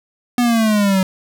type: exponential sweep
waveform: square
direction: down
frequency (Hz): 246.9 to 186.1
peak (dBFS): -13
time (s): 0.38-1.03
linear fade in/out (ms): 2
effects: none